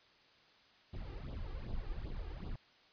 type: noise with flanger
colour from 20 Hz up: brown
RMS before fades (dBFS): -42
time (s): 0.93-2.56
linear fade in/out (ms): 5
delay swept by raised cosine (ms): 0.23 to 2.53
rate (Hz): 2.6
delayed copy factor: +0.85
effects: white hiss -65 dBFS RMS until 2.92 s + resampled to 11025 Hz